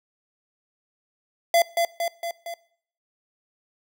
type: tone with echo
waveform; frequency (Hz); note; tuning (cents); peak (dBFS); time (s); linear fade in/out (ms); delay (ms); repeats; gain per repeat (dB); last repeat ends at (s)
square; 680; F5; -46; -16; 1.54-1.62; 2; 230; 4; -4; 2.54
effects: noise-tail reverb RT60 0.6 s tail -21 dB re dry